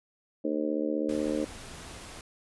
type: harmonic tone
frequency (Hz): 75.9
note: D#2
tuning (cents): -42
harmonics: 3 / 4 / 5 / 6 / 7 / 8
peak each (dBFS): -35 / -30 / -39 / -35 / -33 / -42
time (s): 0.44-1.45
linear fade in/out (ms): 10
type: noise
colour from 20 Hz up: pink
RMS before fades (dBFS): -44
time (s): 1.09-2.21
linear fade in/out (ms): 2
effects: resampled to 24000 Hz